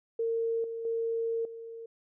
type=tone with level steps; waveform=sine; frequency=457.3 Hz; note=A#4; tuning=33 cents flat; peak=-27 / -34 / -28 / -40 dBFS; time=0.19-1.86 s; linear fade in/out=5 ms; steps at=0.64 / 0.85 / 1.45 s; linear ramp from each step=2 ms; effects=none